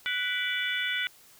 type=harmonic tone with a mistuned harmonic; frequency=493.9 Hz; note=B4; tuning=in tune; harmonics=3 / 4 / 5 / 6 / 7; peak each=-32 / -33 / -34 / -35 / -35 dBFS; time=0.06-1.07 s; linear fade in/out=0 ms; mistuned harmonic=5; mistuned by=-110 cents; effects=white hiss -56 dBFS RMS until 1.39 s